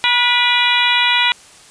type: harmonic tone with a mistuned harmonic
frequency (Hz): 483.3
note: B4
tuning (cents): -38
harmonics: 2 / 3 / 4 / 5 / 6 / 7 / 8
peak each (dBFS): -19 / -22 / -19 / -18 / -21 / -18 / -21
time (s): 0.04-1.32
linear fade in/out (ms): 0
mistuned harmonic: 4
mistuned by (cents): +37
effects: white hiss -43 dBFS RMS until 1.7 s + resampled to 22050 Hz